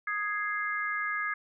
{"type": "chord", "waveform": "sine", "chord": "Ab major", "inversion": "second", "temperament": "equal", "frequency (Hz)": [1244.5, 1661.2, 2093], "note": ["Eb6", "Ab6", "C7"], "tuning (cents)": [0, 0, 0], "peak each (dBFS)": [-34, -32, -35], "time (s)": [0.07, 1.34], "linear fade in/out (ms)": 5, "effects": []}